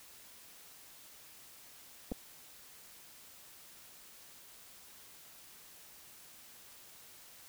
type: clicks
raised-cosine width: 2 ms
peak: -25 dBFS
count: 2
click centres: 2.117 / 2.121 s
effects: white hiss -56 dBFS RMS until 7.48 s